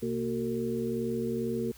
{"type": "tone cluster", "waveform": "sine", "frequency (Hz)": [126.7, 231.8, 371.7, 453.9], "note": ["B2", "A#3", "F#4", "A#4"], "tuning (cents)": [45, -10, 8, -46], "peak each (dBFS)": [-39, -32, -34, -34], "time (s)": [0.02, 1.72], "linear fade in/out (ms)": 10, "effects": ["added 60 Hz sine -54 dBFS peak until 1.77 s", "white hiss -55 dBFS RMS until 1.77 s"]}